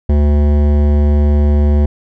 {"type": "tone with hard clipping", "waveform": "sine", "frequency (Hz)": 73.2, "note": "D2", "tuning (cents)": -5, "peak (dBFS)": -10, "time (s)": [0.09, 1.86], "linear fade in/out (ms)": 5, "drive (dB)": 15, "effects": []}